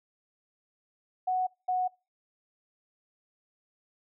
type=tone pair in turn; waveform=sine; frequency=740 / 735.3 Hz; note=F#5 / F#5; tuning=0 / -11 cents; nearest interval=unison; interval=11 cents; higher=first; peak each=-25 dBFS; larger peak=neither; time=1.27-1.47 / 1.68-1.88 s; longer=neither; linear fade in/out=10 ms; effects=noise-tail reverb RT60 0.3 s tail -26 dB re dry